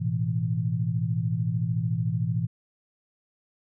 sine chord, A suspended second, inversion none, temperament equal, 110 / 123.47 / 164.81 Hz, A2 / B2 / E3, 0 / 0 / 0 cents, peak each -28 dBFS, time 0-2.47 s, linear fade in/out 20 ms, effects none

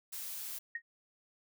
blue noise, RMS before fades -42 dBFS, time 0.12-0.59 s, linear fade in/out 10 ms
sine tone with exponential decay, 1864.7 Hz, A#6, in tune, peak -32 dBFS, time 0.75-0.82 s, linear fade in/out 5 ms, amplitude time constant 15 ms
effects none

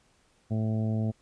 harmonic tone, 110 Hz, A2, in tune, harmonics 1 / 2 / 3 / 4 / 5 / 6 / 7, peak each -27 / -30 / -42 / -43 / -44 / -42 / -51 dBFS, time 0.5-1.12 s, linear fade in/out 20 ms, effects pink hiss -66 dBFS RMS until 1.21 s + resampled to 22050 Hz

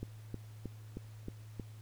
click train, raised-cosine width 3 ms, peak -27 dBFS, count 6, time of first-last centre 0.03-1.597 s, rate 3.19 Hz, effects added 108 Hz sine -48 dBFS peak until 1.81 s + pink hiss -63 dBFS RMS until 1.81 s

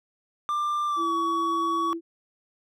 triangle tone with pitch glide, 1188 to 1127.2 Hz, D6 to C#6, +20 to +29 cents, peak -22 dBFS, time 0.49-1.93 s, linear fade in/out 0 ms, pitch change -91 cents, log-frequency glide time 0.87-1.13 s
sine tone, 333.4 Hz, E4, 20 cents sharp, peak -29 dBFS, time 0.96-2.01 s, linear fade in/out 50 ms
effects none

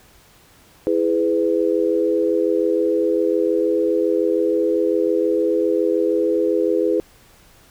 sine chord, E major, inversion none, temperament equal with one note detuned, 329.6 / 415.3 / 502.2 Hz, E4 / G#4 / B4, 0 / 0 / +29 cents, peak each -20 dBFS, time 0.87-7 s, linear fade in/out 0 ms, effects pink hiss -51 dBFS RMS until 7.7 s

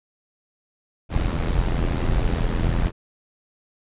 brown noise with amplitude modulation, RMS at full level -18 dBFS, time 1.09-2.92 s, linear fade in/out 50 ms, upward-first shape sine, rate 84.4 Hz, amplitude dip 75%, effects resampled to 8000 Hz

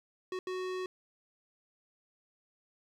square tone bursts at uneven times, 370 Hz, F#4, in tune, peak -35 dBFS, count 2, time 0.32-0.39 / 0.47-0.86 s, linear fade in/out 2 ms, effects low-pass 5000 Hz 12 dB/octave + 11-bit

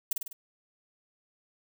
violet noise with echo, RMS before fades -27 dBFS, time 0.11-0.13 s, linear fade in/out 5 ms, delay 50 ms, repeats 4, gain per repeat -4 dB, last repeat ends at 0.33 s, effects none

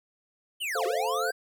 square linear two-way sweep, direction down then up, 3136 to 352.4 to 1608 Hz, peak -30 dBFS, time 0.6-1.32 s, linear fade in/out 20 ms, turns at 0.86 s
sine chord, F major, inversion first, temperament equal, 440 / 523.3 / 698.5 Hz, A4 / C5 / F5, 0 / 0 / 0 cents, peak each -32 dBFS, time 0.75-1.31 s, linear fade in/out 5 ms
effects none

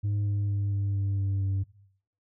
sine tone with pitch steps, 102.6 / 101.66 / 100.72 / 99.79 / 98.88 / 97.97 / 97.07 Hz, G#2 / G#2 / G2 / G2 / G2 / G2 / G2, -21 / -37 / +47 / +31 / +15 / -1 / -16 cents, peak -22 dBFS, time 0.03-1.64 s, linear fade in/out 20 ms, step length 230 ms, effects noise-tail reverb RT60 0.6 s tail -19 dB re dry + tanh soft clip ceiling -24 dBFS

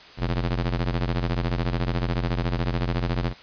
sawtooth ring-modulated tone, 87.31 Hz, F2, in tune, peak -16 dBFS, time 0.17-3.34 s, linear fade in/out 50 ms, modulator 36.7 Hz, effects white hiss -46 dBFS RMS until 3.42 s + resampled to 11025 Hz

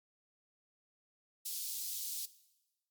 white high-pass noise, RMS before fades -40 dBFS, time 1.45-2.26 s, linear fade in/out 10 ms, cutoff 3800 Hz, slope 24 dB/octave, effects noise-tail reverb RT60 1.0 s tail -17 dB re dry + MP3 96 kbps

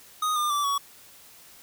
square tone with pitch steps, 1244.5 / 1203.5 / 1163.8 / 1125.5 Hz, D#6 / D6 / D6 / C#6, 0 / +42 / -16 / +26 cents, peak -24 dBFS, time 0.22-0.78 s, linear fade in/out 5 ms, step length 140 ms, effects white hiss -51 dBFS RMS until 1.62 s

